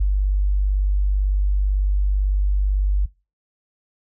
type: tone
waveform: sine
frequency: 49 Hz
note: G1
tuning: in tune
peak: -15 dBFS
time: 0-3.06 s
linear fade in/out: 10 ms
effects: noise-tail reverb RT60 0.3 s tail -23 dB re dry